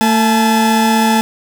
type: tone pair together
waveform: 40% pulse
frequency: 224.5 / 862.4 Hz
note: A3 / A5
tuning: +35 / -35 cents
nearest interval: octave + major seventh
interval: 2330 cents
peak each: -11 / -13 dBFS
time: 0.01-1.21 s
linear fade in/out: 0 ms
effects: none